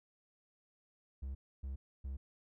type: tone bursts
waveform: triangle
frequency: 67.2 Hz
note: C2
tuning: 47 cents sharp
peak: -37 dBFS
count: 3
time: 1.22-2.17 s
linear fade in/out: 10 ms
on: 130 ms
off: 280 ms
effects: none